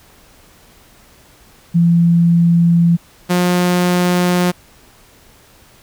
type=tone pair in turn; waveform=sine / sawtooth; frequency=170 / 178.3 Hz; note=F3 / F3; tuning=-46 / +36 cents; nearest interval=minor second; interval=82 cents; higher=second; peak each=-8 dBFS; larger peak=neither; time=1.74-2.97 / 3.29-4.52 s; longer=neither; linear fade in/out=20 ms; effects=pink hiss -47 dBFS RMS until 5.82 s